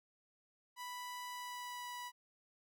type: tone with pitch glide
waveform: sawtooth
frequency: 987.8 to 980.4 Hz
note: B5 to B5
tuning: 0 to -13 cents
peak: -40 dBFS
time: 0.76-2.12 s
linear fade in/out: 50 ms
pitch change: -13 cents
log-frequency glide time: 1.28-1.92 s
effects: none